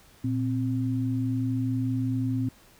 sine tone pair together, 116.26 / 261 Hz, A#2 / C4, -4 / -4 cents, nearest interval octave + major second, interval 1400 cents, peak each -27 dBFS, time 0.24-2.49 s, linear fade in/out 5 ms, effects pink hiss -56 dBFS RMS until 2.79 s

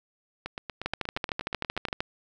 two click trains, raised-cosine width 0.3 ms, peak -12 / -18 dBFS, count 16 / 13, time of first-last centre 0.86-2.005 / 0.46-1.885 s, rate 13.1 / 8.42 Hz, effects none

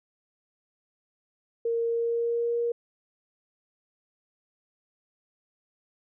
sine tone with pitch glide, 463.4 to 471.5 Hz, A#4 to A#4, -10 to +20 cents, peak -24 dBFS, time 1.65-2.72 s, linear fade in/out 5 ms, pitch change +30 cents, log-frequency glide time 1.84-2.58 s, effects none

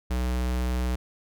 square tone, 62.1 Hz, B1, 10 cents sharp, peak -25 dBFS, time 0.1-0.96 s, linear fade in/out 10 ms, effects none

